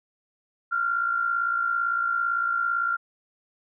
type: tone pair together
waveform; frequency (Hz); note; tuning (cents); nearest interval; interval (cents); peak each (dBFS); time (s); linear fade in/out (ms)
sine; 1381 / 1438.8; F6 / F#6; -20 / -49; minor second; 71; -23 / -30; 0.71-2.97; 20
effects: none